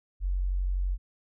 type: tone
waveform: sine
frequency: 46 Hz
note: F#1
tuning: 9 cents flat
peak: -25 dBFS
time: 0.2-0.98 s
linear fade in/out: 50 ms
effects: none